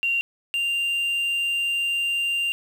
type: tone pair in turn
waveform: sine / triangle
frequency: 2765 / 2786 Hz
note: F7 / F7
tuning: -18 / -5 cents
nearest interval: unison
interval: 13 cents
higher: second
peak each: -20 dBFS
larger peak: neither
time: 0.03-0.21 / 0.54-2.52 s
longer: second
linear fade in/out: 0 ms
effects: 8-bit